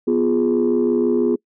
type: chord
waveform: sine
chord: F diminished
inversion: second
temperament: equal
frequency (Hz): 246.9 / 349.2 / 415.3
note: Cb4 / F4 / Ab4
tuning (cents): 0 / 0 / 0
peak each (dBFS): -18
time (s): 0.07-1.36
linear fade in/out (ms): 10
effects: noise-tail reverb RT60 0.1 s tail -25 dB re dry + tanh soft clip ceiling -9 dBFS